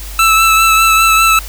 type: tone with vibrato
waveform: 25% pulse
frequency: 1318.5 Hz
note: E6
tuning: in tune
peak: -3 dBFS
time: 0.19-1.39 s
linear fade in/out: 2 ms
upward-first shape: triangle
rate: 5 Hz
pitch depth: 22 cents each way
effects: added 50 Hz sine -25 dBFS peak until 1.48 s + white hiss -31 dBFS RMS until 1.48 s